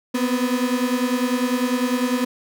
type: beating tone pair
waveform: 35% pulse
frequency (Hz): 245.2 / 255.2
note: B3 / C4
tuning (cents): -12 / -43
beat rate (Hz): 10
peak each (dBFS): -20 / -21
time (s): 0.14-2.25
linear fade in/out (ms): 10
effects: none